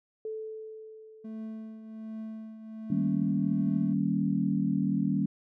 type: tone with exponential decay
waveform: sine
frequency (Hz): 437.4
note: A4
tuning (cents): -10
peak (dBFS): -32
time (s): 0.25-2.46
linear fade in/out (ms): 2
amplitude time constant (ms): 480
type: tone with tremolo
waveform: triangle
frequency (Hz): 220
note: A3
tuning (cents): 0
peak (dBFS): -33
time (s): 1.24-3.94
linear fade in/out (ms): 10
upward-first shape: triangle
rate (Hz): 1.3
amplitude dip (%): 65
type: chord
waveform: sine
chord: Eb dominant seventh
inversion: none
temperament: equal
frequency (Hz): 155.56 / 196 / 233.1 / 277.2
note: Eb3 / G3 / Bb3 / Db4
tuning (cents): 0 / 0 / 0 / 0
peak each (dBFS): -32 / -28 / -32 / -31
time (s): 2.9-5.26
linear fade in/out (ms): 5
effects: none